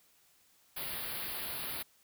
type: band-stop noise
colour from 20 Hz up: white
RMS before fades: -39 dBFS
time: 0.76-1.83 s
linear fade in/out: 10 ms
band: 4800 to 10000 Hz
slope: 96 dB/octave
effects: white hiss -67 dBFS RMS until 2.03 s